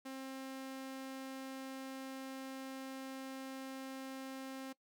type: tone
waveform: sawtooth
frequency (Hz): 265.8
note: C4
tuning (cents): +27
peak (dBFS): -40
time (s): 0.05-4.73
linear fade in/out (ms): 10
effects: noise-tail reverb RT60 0.1 s tail -20 dB re dry